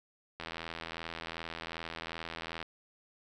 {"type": "click train", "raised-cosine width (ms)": 0.3, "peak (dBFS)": -23, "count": 185, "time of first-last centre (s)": [0.4, 2.628], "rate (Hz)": 82.6, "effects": []}